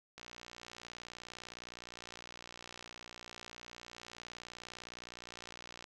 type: click train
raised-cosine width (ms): 0.2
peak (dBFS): -30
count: 339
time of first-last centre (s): 0.18-5.842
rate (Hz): 59.7
effects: none